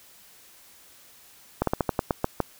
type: slowing click train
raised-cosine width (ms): 1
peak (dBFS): -8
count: 9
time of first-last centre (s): 1.62-2.403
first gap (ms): 53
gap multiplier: 1.17
effects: white hiss -53 dBFS RMS until 2.59 s